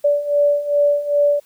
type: beating tone pair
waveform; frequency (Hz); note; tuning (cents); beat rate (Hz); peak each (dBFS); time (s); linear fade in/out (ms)
sine; 578 / 580.5; D5 / D5; -28 / -20; 2.5; -19 / -15; 0.04-1.4; 10
effects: white hiss -56 dBFS RMS until 1.45 s